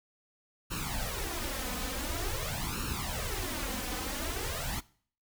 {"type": "noise with flanger", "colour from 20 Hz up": "pink", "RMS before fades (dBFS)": -35, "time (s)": [0.7, 4.81], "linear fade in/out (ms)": 20, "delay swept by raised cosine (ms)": [0.72, 4.02], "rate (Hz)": 0.47, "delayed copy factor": 0.8, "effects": ["noise-tail reverb RT60 0.5 s tail -21 dB re dry"]}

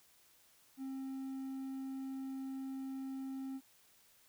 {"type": "tone", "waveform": "triangle", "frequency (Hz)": 266.8, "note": "C4", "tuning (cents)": 34, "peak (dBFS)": -38, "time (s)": [0.77, 3.61], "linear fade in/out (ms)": 50, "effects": ["white hiss -67 dBFS RMS until 4.28 s"]}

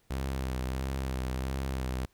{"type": "tone with vibrato", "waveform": "sawtooth", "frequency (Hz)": 65.41, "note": "C2", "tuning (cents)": 0, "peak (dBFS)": -27, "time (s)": [0.1, 2.06], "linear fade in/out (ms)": 10, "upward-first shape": "sine", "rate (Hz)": 1.5, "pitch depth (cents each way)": 43, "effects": ["pink hiss -69 dBFS RMS until 2.13 s"]}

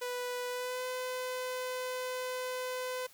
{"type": "tone with pitch glide", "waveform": "sawtooth", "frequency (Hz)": [493.9, 506.9], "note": ["B4", "B4"], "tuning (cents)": [0, 45], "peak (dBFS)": -31, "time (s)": [0.01, 3.07], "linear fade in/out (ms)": 10, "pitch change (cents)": 45, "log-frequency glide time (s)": [0.49, 0.84], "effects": ["white hiss -59 dBFS RMS until 3.13 s"]}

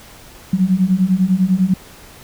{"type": "beating tone pair", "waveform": "sine", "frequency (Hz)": [180.3, 190.3], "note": ["F#3", "F#3"], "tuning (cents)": [-45, 49], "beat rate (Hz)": 10, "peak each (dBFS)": [-16, -14], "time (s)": [0.53, 1.74], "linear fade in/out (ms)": 5, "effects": ["pink hiss -41 dBFS RMS until 2.23 s"]}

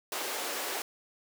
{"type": "high-pass noise", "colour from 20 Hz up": "pink", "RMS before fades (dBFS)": -35, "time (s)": [0.12, 0.82], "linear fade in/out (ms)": 2, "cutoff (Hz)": 360, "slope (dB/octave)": 24, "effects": []}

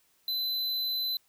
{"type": "tone", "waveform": "square", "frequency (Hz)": 4027, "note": "B7", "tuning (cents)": 33, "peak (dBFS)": -29, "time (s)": [0.28, 1.17], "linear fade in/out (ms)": 2, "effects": ["white hiss -68 dBFS RMS until 1.28 s"]}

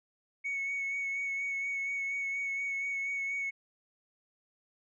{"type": "tone with vibrato", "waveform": "sine", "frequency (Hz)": 2217, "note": "C#7", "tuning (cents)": 0, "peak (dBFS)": -30, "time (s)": [0.44, 3.51], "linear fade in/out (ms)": 20, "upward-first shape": "sine", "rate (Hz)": 4.2, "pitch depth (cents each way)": 19, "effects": ["tanh soft clip ceiling -29 dBFS"]}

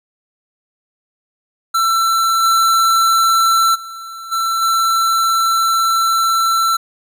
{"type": "tone with level steps", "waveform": "square", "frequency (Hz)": 1341, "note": "E6", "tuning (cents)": 29, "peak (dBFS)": [-13, -11, -29, -16, -13], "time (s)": [1.74, 6.77], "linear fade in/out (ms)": 10, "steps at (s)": [2.42, 3.74, 4.31, 4.61], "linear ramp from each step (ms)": 20, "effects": []}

